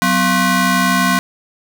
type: ring-modulated tone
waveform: 20% pulse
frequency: 440 Hz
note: A4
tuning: in tune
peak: -4 dBFS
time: 0.02-1.19 s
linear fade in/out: 0 ms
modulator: 626 Hz
effects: none